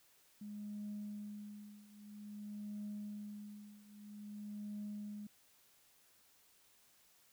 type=tone with tremolo; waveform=sine; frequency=207.7 Hz; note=G#3; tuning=in tune; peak=-40 dBFS; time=0.41-5.27 s; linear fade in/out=5 ms; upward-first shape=triangle; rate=0.51 Hz; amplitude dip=90%; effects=tanh soft clip ceiling -38 dBFS + white hiss -69 dBFS RMS until 7.32 s

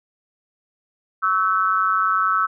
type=tone with amplitude modulation; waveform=sine; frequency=1312 Hz; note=E6; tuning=9 cents flat; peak=-12 dBFS; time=1.22-2.47 s; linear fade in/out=20 ms; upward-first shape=sine; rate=191 Hz; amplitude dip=95%; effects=none

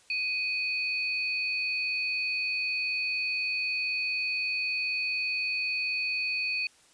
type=tone pair together; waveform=sine; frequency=2501 / 4456 Hz; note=D#7 / C#8; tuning=+8 / +8 cents; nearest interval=minor seventh; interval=1000 cents; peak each=-28 / -35 dBFS; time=0.1-6.67 s; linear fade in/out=2 ms; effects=white hiss -60 dBFS RMS until 6.93 s + resampled to 22050 Hz

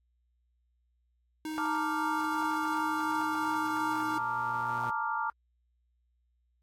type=tone; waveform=square; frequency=311.7 Hz; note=D#4; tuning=3 cents sharp; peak=-35 dBFS; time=1.45-4.18 s; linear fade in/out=2 ms
type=tone with exponential growth; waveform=sawtooth; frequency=120 Hz; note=B2; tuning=49 cents flat; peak=-36 dBFS; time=1.49-4.9 s; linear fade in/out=5 ms; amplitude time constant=740 ms
type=chord; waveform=sine; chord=Bb major seventh; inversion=third; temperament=equal; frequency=880 / 932.3 / 1174.7 / 1396.9 Hz; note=A5 / Bb5 / D6 / F6; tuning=0 / 0 / 0 / 0 cents; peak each=-35 dBFS; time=1.58-5.3 s; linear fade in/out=0 ms
effects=added 60 Hz sine -70 dBFS peak until 6.62 s + AAC 48 kbps

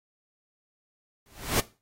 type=noise with exponential growth; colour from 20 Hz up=pink; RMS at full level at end=-21 dBFS; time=1.26-1.6 s; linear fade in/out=0 ms; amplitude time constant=72 ms; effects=noise-tail reverb RT60 0.3 s tail -18 dB re dry + AAC 48 kbps

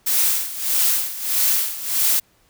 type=noise with tremolo; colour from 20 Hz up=blue; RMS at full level=-17 dBFS; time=0.06-2.2 s; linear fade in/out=10 ms; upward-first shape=sine; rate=1.6 Hz; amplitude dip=80%; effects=pink hiss -59 dBFS RMS until 2.49 s

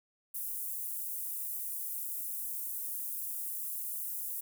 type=high-pass noise; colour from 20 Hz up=pink; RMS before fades=-38 dBFS; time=0.34-4.41 s; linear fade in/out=10 ms; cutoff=11000 Hz; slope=24 dB/octave; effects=none

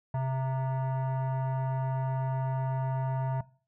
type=tone with frequency modulation; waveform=sine; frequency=131 Hz; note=C3; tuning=2 cents sharp; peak=-25 dBFS; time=0.14-3.41 s; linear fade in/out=5 ms; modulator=794 Hz; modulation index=0.58; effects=noise-tail reverb RT60 0.4 s tail -21 dB re dry + tanh soft clip ceiling -26 dBFS

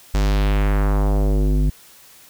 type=tone with low-pass filter sweep; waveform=square; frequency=50.3 Hz; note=G1; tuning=45 cents sharp; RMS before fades=-17 dBFS; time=0.14-1.7 s; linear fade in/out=5 ms; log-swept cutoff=7100 to 210 Hz; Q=1.4; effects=white hiss -47 dBFS RMS until 2.29 s

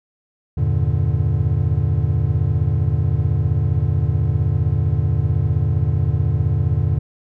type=chord; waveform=triangle; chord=E half-diminished seventh; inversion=none; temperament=equal with one note detuned; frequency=82.41 / 98 / 117.01 / 146.83 Hz; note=E2 / G2 / Bb2 / D3; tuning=0 / 0 / +7 / 0 cents; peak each=-19 dBFS; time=0.57-6.99 s; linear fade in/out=10 ms; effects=none

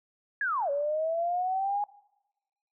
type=linear two-way sweep; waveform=sine; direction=down then up; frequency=1710 to 557 to 829 Hz; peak=-26 dBFS; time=0.41-1.84 s; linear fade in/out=2 ms; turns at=0.7 s; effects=noise-tail reverb RT60 1.0 s tail -23 dB re dry

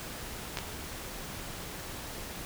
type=clicks; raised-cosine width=0.2 ms; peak=-15 / -17 dBFS; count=2; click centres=0.572 / 0.587 s; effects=pink hiss -41 dBFS RMS until 2.45 s

